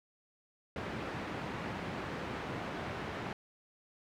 pink band-pass noise, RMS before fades -40 dBFS, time 0.76-3.33 s, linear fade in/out 2 ms, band 110 to 2200 Hz, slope 12 dB/octave, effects none

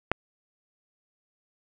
click, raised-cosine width 0.5 ms, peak -7 dBFS, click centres 0.116 s, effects none

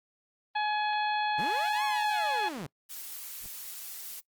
harmonic tone, 844 Hz, G#5, 28 cents sharp, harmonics 1 / 2 / 3 / 4 / 5, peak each -28 / -34 / -38 / -40 / -42 dBFS, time 0.55-2.49 s, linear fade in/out 10 ms
sawtooth linear two-way sweep, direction up then down, 119.5 to 1123 to 119.5 Hz, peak -32 dBFS, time 1.38-2.67 s, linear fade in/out 10 ms, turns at 1.84 s
blue noise, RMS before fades -41 dBFS, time 2.89-4.21 s, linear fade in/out 20 ms
brown noise with exponential growth, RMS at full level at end -43 dBFS, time 3.37-3.46 s, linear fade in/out 0 ms, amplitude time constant 18 ms
effects noise-tail reverb RT60 0.1 s tail -22 dB re dry + Opus 32 kbps

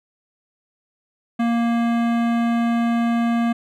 sine tone with hard clipping, 233.7 Hz, A#3, 5 cents sharp, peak -19 dBFS, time 1.39-3.53 s, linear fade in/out 10 ms, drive 17 dB, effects none

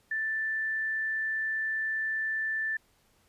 sine tone, 1765 Hz, A6, 5 cents sharp, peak -28 dBFS, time 0.11-2.77 s, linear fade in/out 5 ms, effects pink hiss -67 dBFS RMS until 3.28 s + resampled to 32000 Hz

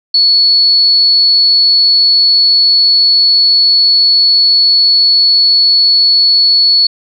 sine tone, 4406 Hz, C#8, 11 cents flat, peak -5 dBFS, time 0.14-6.87 s, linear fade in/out 5 ms, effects none

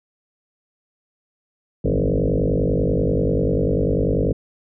sine tone with frequency modulation, 170.3 Hz, F3, 43 cents flat, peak -16 dBFS, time 1.84-4.33 s, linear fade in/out 10 ms, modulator 50.2 Hz, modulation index 7.2, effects none

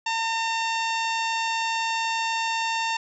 harmonic tone, 907 Hz, A#5, 48 cents flat, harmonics 1 / 2 / 3 / 4 / 5 / 6 / 7 / 8, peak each -26 / -32 / -30 / -35 / -38 / -38 / -43 / -41 dBFS, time 0.06-2.97 s, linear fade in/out 5 ms, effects none

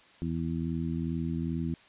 harmonic tone, 82.41 Hz, E2, in tune, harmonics 1 / 2 / 3 / 4, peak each -37 / -32 / -34 / -39 dBFS, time 0.22-1.74 s, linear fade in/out 0 ms, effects white hiss -57 dBFS RMS until 1.88 s + resampled to 8000 Hz

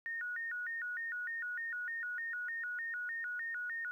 sine tone with vibrato, 1638 Hz, G#6, 24 cents flat, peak -37 dBFS, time 0.06-3.91 s, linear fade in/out 0 ms, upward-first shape square, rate 3.3 Hz, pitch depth 200 cents each way, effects 12-bit

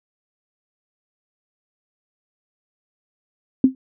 sine tone with exponential decay, 261.6 Hz, C4, in tune, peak -5 dBFS, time 3.64-3.75 s, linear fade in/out 2 ms, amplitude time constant 23 ms, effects none

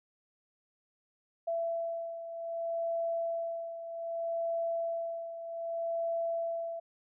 sine beating tone pair, 669 / 669.64 Hz, E5 / E5, +25 / +27 cents, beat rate 0.64 Hz, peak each -33 / -39 dBFS, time 1.47-6.8 s, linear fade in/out 10 ms, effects none

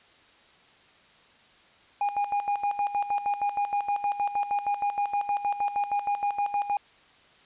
triangle tone with tremolo, 816 Hz, G#5, 31 cents flat, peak -21 dBFS, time 2.01-6.77 s, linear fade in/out 2 ms, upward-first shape square, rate 6.4 Hz, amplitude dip 70%, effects white hiss -57 dBFS RMS until 7.45 s + resampled to 8000 Hz

